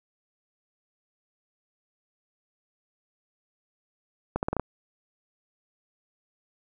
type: accelerating click train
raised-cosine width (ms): 1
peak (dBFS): -12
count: 6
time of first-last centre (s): 4.36-4.597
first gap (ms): 69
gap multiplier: 0.81
effects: none